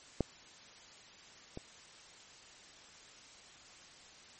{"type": "clicks", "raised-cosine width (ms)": 2, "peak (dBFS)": [-16, -28], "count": 2, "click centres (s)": [0.207, 1.574], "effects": ["white hiss -56 dBFS RMS until 4.39 s", "MP3 32 kbps"]}